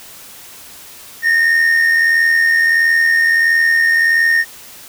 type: tone with amplitude modulation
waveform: triangle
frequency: 1838 Hz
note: A#6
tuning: 25 cents flat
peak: -6 dBFS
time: 1.22-4.45 s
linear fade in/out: 50 ms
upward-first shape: sine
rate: 81.5 Hz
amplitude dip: 45%
effects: white hiss -37 dBFS RMS until 4.88 s